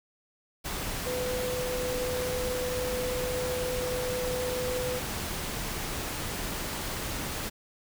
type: tone in noise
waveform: sine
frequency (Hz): 501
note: B4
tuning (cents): +25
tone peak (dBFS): -30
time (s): 1.05-5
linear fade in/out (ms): 20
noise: pink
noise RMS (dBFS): -34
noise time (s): 0.64-7.5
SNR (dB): +1
effects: none